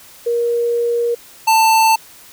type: tone pair in turn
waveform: sine / square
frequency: 472.6 / 888.8 Hz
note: A#4 / A5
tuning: +24 / +17 cents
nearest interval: major seventh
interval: 1093 cents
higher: second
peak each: -14 / -10 dBFS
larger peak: second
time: 0.26-1.15 / 1.47-1.96 s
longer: first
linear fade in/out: 10 ms
effects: white hiss -42 dBFS RMS until 2.32 s